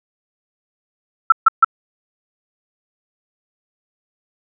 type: tone bursts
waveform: sine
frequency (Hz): 1329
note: E6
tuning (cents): +14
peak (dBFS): -4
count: 3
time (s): 1.3-1.646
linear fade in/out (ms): 5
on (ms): 22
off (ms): 140
effects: none